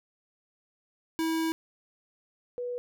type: tone pair in turn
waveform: square / sine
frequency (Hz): 324 / 489.4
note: E4 / B4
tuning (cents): -30 / -16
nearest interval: perfect fifth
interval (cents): 714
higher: second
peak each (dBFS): -27 / -31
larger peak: first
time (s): 1.19-1.52 / 2.58-2.78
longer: first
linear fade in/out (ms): 0
effects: none